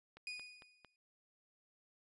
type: click train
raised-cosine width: 0.3 ms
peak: -39 dBFS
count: 4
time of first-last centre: 0.17-0.847 s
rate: 4.43 Hz
type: tone with exponential decay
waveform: 30% pulse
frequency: 2471 Hz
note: D#7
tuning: 13 cents flat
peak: -38 dBFS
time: 0.27-0.96 s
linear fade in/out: 1 ms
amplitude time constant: 150 ms
effects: resampled to 24000 Hz